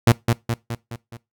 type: tone with echo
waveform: sawtooth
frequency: 117.1 Hz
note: A#2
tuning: 8 cents sharp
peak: -6 dBFS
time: 0.07-0.12 s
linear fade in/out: 5 ms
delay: 210 ms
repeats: 5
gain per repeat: -5 dB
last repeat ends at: 1.17 s
effects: noise-tail reverb RT60 0.2 s tail -20 dB re dry